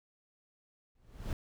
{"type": "noise with exponential growth", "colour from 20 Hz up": "brown", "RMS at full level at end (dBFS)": -32, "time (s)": [0.95, 1.33], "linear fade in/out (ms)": 2, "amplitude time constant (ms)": 82, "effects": []}